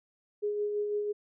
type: tone with tremolo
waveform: sine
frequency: 415.3 Hz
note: G#4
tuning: in tune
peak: -27 dBFS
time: 0.42-1.13 s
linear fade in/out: 20 ms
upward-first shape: sine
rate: 6 Hz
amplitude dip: 35%
effects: none